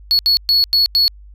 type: tone bursts at uneven times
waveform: triangle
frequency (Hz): 4381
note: C#8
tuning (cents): -21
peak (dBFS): -9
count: 5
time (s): 0.11-0.19 / 0.26-0.37 / 0.49-0.64 / 0.73-0.86 / 0.95-1.08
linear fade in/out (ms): 0
effects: added 50 Hz sine -37 dBFS peak until 1.34 s